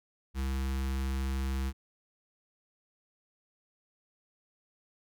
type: tone with notch filter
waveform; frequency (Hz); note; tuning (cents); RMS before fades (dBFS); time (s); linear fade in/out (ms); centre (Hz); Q
square; 66.5; C2; +29; -32; 0.34-1.73; 50; 580; 1.3
effects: none